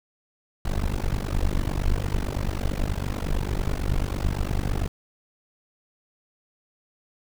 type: noise with amplitude modulation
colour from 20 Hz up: brown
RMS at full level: -21 dBFS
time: 0.65-4.88 s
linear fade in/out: 5 ms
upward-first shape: sine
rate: 49 Hz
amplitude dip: 100%
effects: none